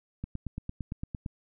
click train, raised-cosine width 5 ms, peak -22 dBFS, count 10, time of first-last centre 0.24-1.262 s, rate 8.81 Hz, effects none

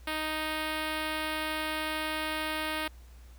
5% pulse tone with notch filter, 311.1 Hz, D#4, in tune, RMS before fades -33 dBFS, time 0.07-2.88 s, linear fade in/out 5 ms, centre 7100 Hz, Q 0.83, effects added 60 Hz sine -48 dBFS peak until 3.38 s + pink hiss -61 dBFS RMS until 3.38 s

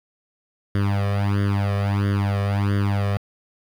sawtooth tone with flanger, 100.4 Hz, G2, 42 cents sharp, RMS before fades -21 dBFS, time 0.75-3.17 s, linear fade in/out 0 ms, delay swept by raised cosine 0.6 to 1.7 ms, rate 1.5 Hz, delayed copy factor +0.95, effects low-pass 3000 Hz 12 dB/octave + 8-bit

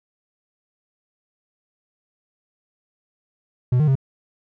triangle tone with pitch steps, 124.5 / 152.8 / 134.4 Hz, B2 / D#3 / C3, +14 / -31 / +47 cents, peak -12 dBFS, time 3.72-3.954 s, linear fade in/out 5 ms, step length 78 ms, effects none

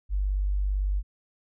sine tone, 48.92 Hz, G1, 3 cents flat, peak -23 dBFS, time 0.09-1.03 s, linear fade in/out 50 ms, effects none

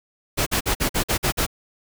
pink noise bursts, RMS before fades -21 dBFS, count 8, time 0.37-1.466 s, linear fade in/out 20 ms, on 95 ms, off 48 ms, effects none

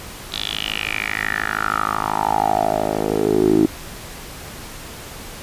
10% pulse tone with band-pass filter sweep, 52.9 Hz, G#1, 33 cents sharp, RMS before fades -20 dBFS, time 0.32-3.66 s, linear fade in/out 5 ms, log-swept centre 3800 to 320 Hz, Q 5.9, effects pink hiss -35 dBFS RMS until 5.42 s + resampled to 32000 Hz

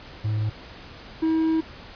triangle tone pair in turn, 107.4 / 321 Hz, A2 / E4, -41 / -46 cents, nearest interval octave + perfect fifth, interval 1895 cents, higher second, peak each -20 / -17 dBFS, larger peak second, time 0.24-0.5 / 1.22-1.61 s, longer second, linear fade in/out 10 ms, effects pink hiss -43 dBFS RMS until 1.95 s + resampled to 11025 Hz

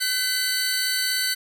sawtooth tone cluster, 1523 / 2012 / 3960 / 4492 Hz, F#6 / B6 / B7 / C#8, +50 / +32 / +4 / +22 cents, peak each -24 / -26 / -29 / -22 dBFS, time 0-1.35 s, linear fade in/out 20 ms, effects none

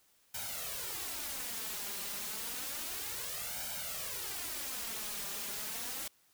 white noise with flanger, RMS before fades -40 dBFS, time 0.34-6.08 s, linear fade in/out 5 ms, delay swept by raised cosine 1.3 to 5 ms, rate 0.3 Hz, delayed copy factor +0.75, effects white hiss -69 dBFS RMS until 6.33 s

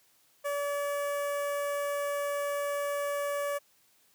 sawtooth tone with notch filter, 573 Hz, D5, 43 cents flat, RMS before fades -32 dBFS, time 0.44-3.59 s, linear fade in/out 20 ms, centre 4100 Hz, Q 0.66, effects white hiss -66 dBFS RMS until 4.14 s + high-pass 80 Hz 12 dB/octave

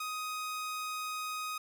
sawtooth tone, 1252 Hz, D#6, 10 cents sharp, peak -32 dBFS, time 0-1.58 s, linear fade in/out 5 ms, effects none

